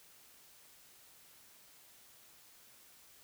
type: silence
effects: white hiss -61 dBFS RMS until 3.23 s